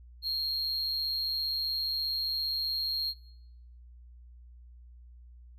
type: tone with amplitude modulation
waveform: triangle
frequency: 4245 Hz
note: C8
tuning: 24 cents sharp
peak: -26 dBFS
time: 0.22-3.14 s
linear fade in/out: 50 ms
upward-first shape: sine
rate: 157 Hz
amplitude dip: 55%
effects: noise-tail reverb RT60 0.8 s tail -21 dB re dry + added 60 Hz sine -49 dBFS peak until 5.58 s